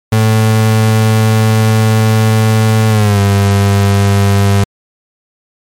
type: tone with pitch glide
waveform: 35% pulse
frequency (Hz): 110 to 99.71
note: A2 to G2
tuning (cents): 0 to +30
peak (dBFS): -5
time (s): 0.12-4.64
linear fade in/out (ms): 5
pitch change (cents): -170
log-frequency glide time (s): 2.89-3.2
effects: MP3 64 kbps